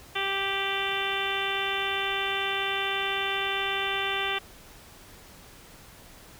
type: harmonic tone with a mistuned harmonic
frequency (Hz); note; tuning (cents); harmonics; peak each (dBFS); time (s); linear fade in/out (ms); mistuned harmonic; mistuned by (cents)
392; G4; 0; 1 / 2 / 3 / 4 / 5 / 6 / 7 / 8 / 9; -35 / -35 / -35 / -35 / -35 / -35 / -35 / -35 / -35; 0.15-4.39; 10; 8; -36
effects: pink hiss -50 dBFS RMS until 6.39 s